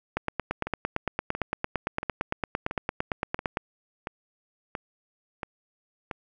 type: two click trains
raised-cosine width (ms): 0.5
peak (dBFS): -17 / -11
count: 9 / 31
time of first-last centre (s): 0.67-6.112 / 0.17-3.571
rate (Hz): 1.47 / 8.82
effects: none